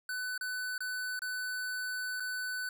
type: tone with dropouts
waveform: square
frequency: 1500 Hz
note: F#6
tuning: 23 cents sharp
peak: -35 dBFS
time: 0.09-2.69 s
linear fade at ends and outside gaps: 2 ms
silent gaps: 0.378-0.41 / 0.78-0.805 / 1.192-1.219 / 2.199-2.203 s
effects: none